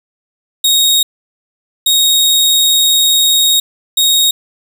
sawtooth tone bursts at uneven times, 3755 Hz, A#7, 12 cents sharp, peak -5 dBFS, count 3, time 0.64-1.03 / 1.86-3.6 / 3.97-4.31 s, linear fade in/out 5 ms, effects 7-bit

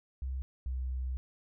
sine tone pair in turn, 65.41 / 63.92 Hz, C2 / C2, 0 / -40 cents, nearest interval unison, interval 40 cents, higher first, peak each -33 / -32 dBFS, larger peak second, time 0.22-0.42 / 0.66-1.17 s, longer second, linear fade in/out 0 ms, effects none

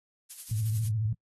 violet noise with tremolo, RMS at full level -37 dBFS, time 0.29-0.9 s, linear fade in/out 20 ms, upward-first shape sine, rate 11 Hz, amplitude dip 60%
sine tone with vibrato, 109.2 Hz, A2, 13 cents flat, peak -26 dBFS, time 0.51-1.13 s, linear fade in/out 5 ms, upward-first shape triangle, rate 14 Hz, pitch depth 110 cents each way
effects noise-tail reverb RT60 0.1 s tail -26 dB re dry + AAC 32 kbps

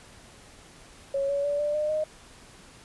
sine tone with pitch steps, 552 / 564.6 / 577.4 / 590.6 / 604.1 / 617.8 Hz, C#5 / C#5 / D5 / D5 / D5 / D#5, -7 / +32 / -30 / +10 / +49 / -12 cents, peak -24 dBFS, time 1.14-2.04 s, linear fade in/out 5 ms, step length 150 ms, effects pink hiss -51 dBFS RMS until 2.84 s + resampled to 24000 Hz

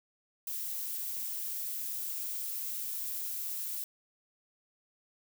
violet noise, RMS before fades -37 dBFS, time 0.47-3.84 s, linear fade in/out 2 ms, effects none

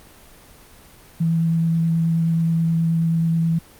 sine tone with vibrato, 164.81 Hz, E3, in tune, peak -16 dBFS, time 1.2-3.59 s, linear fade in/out 10 ms, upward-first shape sine, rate 9.4 Hz, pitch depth 10 cents each way, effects pink hiss -47 dBFS RMS until 3.79 s + Opus 24 kbps

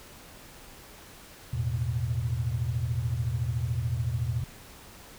sine chord, E suspended fourth, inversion none, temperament just, 82.41 / 109.88 / 123.61 Hz, E2 / A2 / B2, 0 / -2 / +2 cents, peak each -33 / -31 / -29 dBFS, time 1.53-4.44 s, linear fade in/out 5 ms, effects pink hiss -49 dBFS RMS until 5.18 s

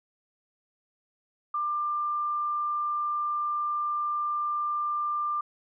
sine tone, 1191 Hz, D6, 24 cents sharp, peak -26 dBFS, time 1.54-5.41 s, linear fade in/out 5 ms, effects none

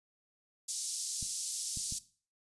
white band-pass noise, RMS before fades -38 dBFS, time 0.68-1.99 s, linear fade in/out 10 ms, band 4800 to 9600 Hz, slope 24 dB/octave
clicks, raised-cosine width 5 ms, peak -32 dBFS, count 3, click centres 1.227 / 1.773 / 1.924 s
effects noise-tail reverb RT60 0.4 s tail -17 dB re dry + resampled to 24000 Hz

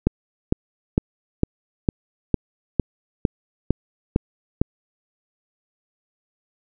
click train, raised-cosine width 3 ms, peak -3 dBFS, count 11, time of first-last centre 0.07-4.615 s, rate 2.2 Hz, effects none

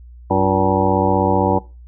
harmonic tone with a mistuned harmonic, 95.7 Hz, G2, 41 cents flat, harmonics 1 / 2 / 3 / 4 / 5 / 6 / 8 / 9 / 10, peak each -22 / -22 / -22 / -22 / -22 / -22 / -22 / -22 / -22 dBFS, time 0.3-1.59 s, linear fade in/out 10 ms, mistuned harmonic 4, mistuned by -110 cents, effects noise-tail reverb RT60 0.3 s tail -21 dB re dry + added 60 Hz sine -37 dBFS peak until 1.87 s

